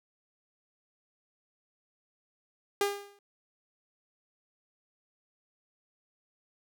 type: tone with exponential decay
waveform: sawtooth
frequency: 403.8 Hz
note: G#4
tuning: 49 cents flat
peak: -19 dBFS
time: 2.81-3.19 s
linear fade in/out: 2 ms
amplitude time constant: 82 ms
effects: none